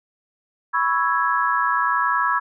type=chord; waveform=sine; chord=C# minor seventh; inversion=third; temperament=equal; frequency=987.8 / 1108.7 / 1318.5 / 1661.2 Hz; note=B5 / C#6 / E6 / G#6; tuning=0 / 0 / 0 / 0 cents; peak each=-23 dBFS; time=0.73-2.4 s; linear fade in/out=20 ms; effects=none